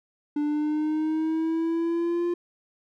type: exponential sweep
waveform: triangle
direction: up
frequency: 293.7 to 349.2 Hz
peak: -21 dBFS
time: 0.36-2.34 s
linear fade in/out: 5 ms
effects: none